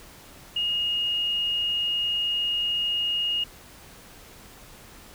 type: tone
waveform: sine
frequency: 2859 Hz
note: F7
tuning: 40 cents sharp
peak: -23 dBFS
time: 0.56-3.44 s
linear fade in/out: 5 ms
effects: pink hiss -48 dBFS RMS until 5.14 s